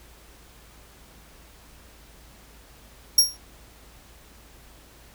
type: tone with exponential decay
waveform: sawtooth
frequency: 5588 Hz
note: F8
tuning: in tune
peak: -7 dBFS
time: 3.18-3.37 s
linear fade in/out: 5 ms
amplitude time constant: 40 ms
effects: added 55 Hz sine -52 dBFS peak until 5.14 s + pink hiss -52 dBFS RMS until 5.14 s